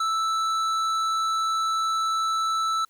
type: tone with hard clipping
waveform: sine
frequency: 1318.5 Hz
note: E6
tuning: in tune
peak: -24 dBFS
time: 0-2.85 s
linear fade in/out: 5 ms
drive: 10 dB
effects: white hiss -66 dBFS RMS until 2.89 s